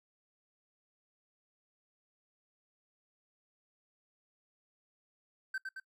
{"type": "tone with echo", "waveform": "triangle", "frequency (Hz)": 1546, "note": "G6", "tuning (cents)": -24, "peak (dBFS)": -32, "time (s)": [5.54, 5.58], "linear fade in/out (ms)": 5, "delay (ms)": 110, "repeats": 2, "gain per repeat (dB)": -4, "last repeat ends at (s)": 5.8, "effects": ["noise-tail reverb RT60 0.1 s tail -22 dB re dry"]}